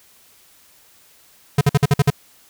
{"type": "tone bursts", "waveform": "square", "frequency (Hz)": 142.3, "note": "C#3", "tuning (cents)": 46, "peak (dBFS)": -11, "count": 7, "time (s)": [1.58, 2.103], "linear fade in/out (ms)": 5, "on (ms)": 31, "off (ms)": 51, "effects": ["white hiss -52 dBFS RMS until 2.49 s"]}